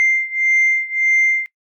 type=beating tone pair; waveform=sine; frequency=2093 / 2094.7 Hz; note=C7 / C7; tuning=0 / +1 cents; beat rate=1.7 Hz; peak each=-15 / -17 dBFS; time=0-1.46 s; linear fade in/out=0 ms; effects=noise-tail reverb RT60 0.1 s tail -19 dB re dry + tanh soft clip ceiling -8 dBFS